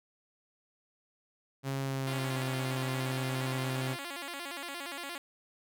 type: tone with pitch glide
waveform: sawtooth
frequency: 136 to 130.46 Hz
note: C#3 to C3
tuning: -33 to -5 cents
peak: -28 dBFS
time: 1.63-3.97 s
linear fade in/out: 50 ms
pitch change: -72 cents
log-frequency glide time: 1.81-2.41 s
type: tone with vibrato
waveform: 5% pulse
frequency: 311.1 Hz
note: D#4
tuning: in tune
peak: -27 dBFS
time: 2.07-5.18 s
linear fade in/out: 2 ms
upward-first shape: square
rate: 8.6 Hz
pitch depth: 190 cents each way
effects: none